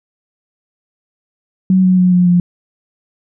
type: tone with pitch steps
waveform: sine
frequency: 187.2 / 184.41 / 181.66 / 178.95 / 176.29 Hz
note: F#3 / F#3 / F#3 / F3 / F3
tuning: +20 / -6 / -32 / +42 / +17 cents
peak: -7 dBFS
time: 1.7-2.4 s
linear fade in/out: 2 ms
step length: 140 ms
effects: none